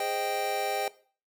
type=chord; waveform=square; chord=Ab major seventh; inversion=none; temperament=equal with one note detuned; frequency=412.7 / 523.3 / 622.3 / 784 Hz; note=Ab4 / C5 / Eb5 / G5; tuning=-11 / 0 / 0 / 0 cents; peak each=-37 / -37 / -36 / -31 dBFS; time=0-0.88 s; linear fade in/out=2 ms; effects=noise-tail reverb RT60 0.4 s tail -17 dB re dry